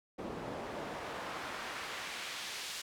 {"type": "noise with band-pass filter sweep", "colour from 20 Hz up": "pink", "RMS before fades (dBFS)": -42, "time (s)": [0.18, 2.82], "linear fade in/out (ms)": 10, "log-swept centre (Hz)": [360, 4500], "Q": 0.73, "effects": []}